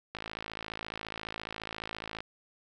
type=click train; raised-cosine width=0.3 ms; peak=-21 dBFS; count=113; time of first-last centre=0.15-2.205 s; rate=54.5 Hz; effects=none